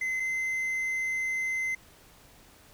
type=tone pair in turn; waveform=triangle; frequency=2051 / 2062 Hz; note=C7 / C7; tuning=-35 / -26 cents; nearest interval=unison; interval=9 cents; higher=second; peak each=-26 dBFS; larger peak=neither; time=0.01-0.2 / 0.2-1.75 s; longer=second; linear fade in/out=5 ms; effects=pink hiss -56 dBFS RMS until 2.73 s

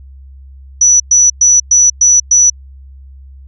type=tone bursts; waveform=sine; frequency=5920 Hz; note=F#8; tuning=in tune; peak=-4 dBFS; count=6; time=0.81-2.5 s; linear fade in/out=5 ms; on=190 ms; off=110 ms; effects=added 67 Hz sine -32 dBFS peak until 3.47 s

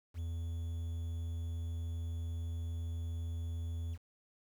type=tone with quantisation; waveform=triangle; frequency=83.5 Hz; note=E2; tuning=23 cents sharp; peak=-34 dBFS; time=0.14-3.98 s; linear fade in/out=50 ms; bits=10; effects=none

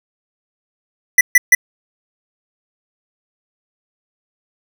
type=tone bursts; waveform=square; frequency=1975.5 Hz; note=B6; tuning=in tune; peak=-5 dBFS; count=3; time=1.18-1.55 s; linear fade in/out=5 ms; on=30 ms; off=140 ms; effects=none

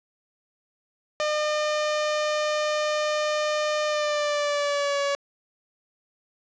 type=tone with pitch glide; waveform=sawtooth; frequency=605 to 564.5 Hz; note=D#5 to C#5; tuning=-49 to +31 cents; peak=-19 dBFS; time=1.2-5.15 s; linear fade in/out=0 ms; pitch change=-120 cents; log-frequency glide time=3.86-5 s; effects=resampled to 16000 Hz + 10-bit

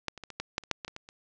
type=clicks; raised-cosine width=0.2 ms; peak=-13 / -27 / -24 / -25 / -16 / -11 / -30 / -9 / -19 / -24 / -23 / -30 dBFS; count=12; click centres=0.083 / 0.177 / 0.237 / 0.303 / 0.4 / 0.581 / 0.637 / 0.713 / 0.848 / 0.88 / 0.964 / 1.089 s; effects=resampled to 16000 Hz + 8-bit

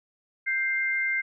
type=tone pair together; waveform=sine; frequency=1573 / 2098 Hz; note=G6 / C7; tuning=+6 / +4 cents; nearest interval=perfect fourth; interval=498 cents; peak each=-29 / -25 dBFS; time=0.46-1.22 s; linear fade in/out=20 ms; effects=none

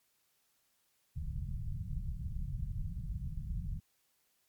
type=low-pass noise; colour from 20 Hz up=pink; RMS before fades=-38 dBFS; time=1.15-3.8 s; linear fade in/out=10 ms; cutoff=170 Hz; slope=48 dB/octave; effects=white hiss -75 dBFS RMS until 4.48 s + MP3 96 kbps

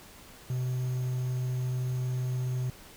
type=tone with quantisation; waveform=triangle; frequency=126.7 Hz; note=B2; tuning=45 cents sharp; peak=-26 dBFS; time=0.5-2.7 s; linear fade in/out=2 ms; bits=9; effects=pink hiss -51 dBFS RMS until 2.96 s

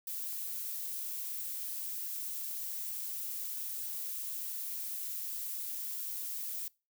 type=noise; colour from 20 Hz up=violet; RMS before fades=-39 dBFS; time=0.07-6.68 s; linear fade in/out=2 ms; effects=noise-tail reverb RT60 0.3 s tail -24 dB re dry

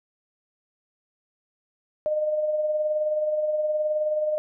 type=tone with tremolo; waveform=sine; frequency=610 Hz; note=D#5; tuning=34 cents flat; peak=-20 dBFS; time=2.06-4.38 s; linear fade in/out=0 ms; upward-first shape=sine; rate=19 Hz; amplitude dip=40%; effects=none

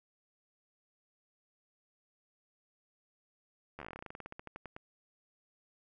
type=slowing click train; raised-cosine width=0.5 ms; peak=-29 dBFS; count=23; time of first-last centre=3.79-4.765 s; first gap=12 ms; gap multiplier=1.11; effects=none

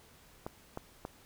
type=clicks; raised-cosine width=1 ms; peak=-24 dBFS; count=3; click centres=0.465 / 0.774 / 1.051 s; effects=pink hiss -60 dBFS RMS until 1.25 s

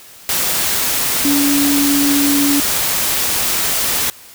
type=tone in noise; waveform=sine; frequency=283.8 Hz; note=C#4; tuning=41 cents sharp; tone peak=-13 dBFS; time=1.25-2.6 s; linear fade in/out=0 ms; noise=white; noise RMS=-17 dBFS; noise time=0.29-4.1 s; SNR=+1 dB; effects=white hiss -40 dBFS RMS until 4.34 s

